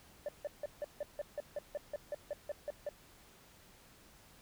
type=tone bursts; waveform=sine; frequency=587.3 Hz; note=D5; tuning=in tune; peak=-33 dBFS; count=15; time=0.26-2.89 s; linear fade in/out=2 ms; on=26 ms; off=160 ms; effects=tanh soft clip ceiling -34 dBFS + pink hiss -61 dBFS RMS until 4.41 s